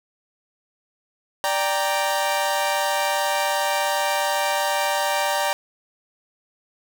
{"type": "chord", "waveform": "sawtooth", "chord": "G minor", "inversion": "second", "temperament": "equal", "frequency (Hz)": [587.3, 784, 932.3], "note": ["D5", "G5", "Bb5"], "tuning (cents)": [0, 0, 0], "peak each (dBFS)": -21, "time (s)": [1.44, 5.53], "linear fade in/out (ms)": 0, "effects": []}